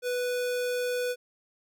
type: tone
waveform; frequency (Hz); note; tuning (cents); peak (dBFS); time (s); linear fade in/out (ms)
square; 493.9; B4; 0; -28; 0.02-1.16; 50
effects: none